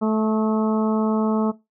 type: harmonic tone with a mistuned harmonic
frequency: 218 Hz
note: A3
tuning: 16 cents flat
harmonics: 1 / 2 / 3 / 4 / 5 / 6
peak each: -19 / -25 / -29 / -31 / -33 / -35 dBFS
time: 0.01-1.52 s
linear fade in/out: 20 ms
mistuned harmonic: 6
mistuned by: -24 cents
effects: noise-tail reverb RT60 0.2 s tail -18 dB re dry